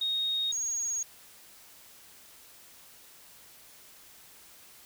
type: tone pair in turn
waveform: sine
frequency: 3730 / 6606 Hz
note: A#7 / G#8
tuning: 0 / -10 cents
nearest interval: minor seventh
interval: 990 cents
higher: second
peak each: -27 / -29 dBFS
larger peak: first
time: 0.01-0.52 / 0.52-1.03 s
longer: neither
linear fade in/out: 5 ms
effects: white hiss -54 dBFS RMS until 4.85 s